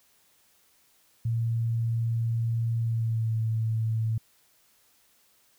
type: tone with pitch glide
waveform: sine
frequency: 115.2 to 111.79 Hz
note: A#2 to A2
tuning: -20 to +28 cents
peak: -24 dBFS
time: 1.25-4.18 s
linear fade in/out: 5 ms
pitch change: -52 cents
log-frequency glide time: 2.79-3.37 s
effects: white hiss -64 dBFS RMS until 5.58 s